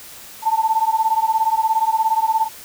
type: beating tone pair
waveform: sine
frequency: 880 / 897 Hz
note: A5 / A5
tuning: 0 / +33 cents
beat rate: 17 Hz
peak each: -18 dBFS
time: 0.42-2.49 s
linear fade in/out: 50 ms
effects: white hiss -39 dBFS RMS until 2.64 s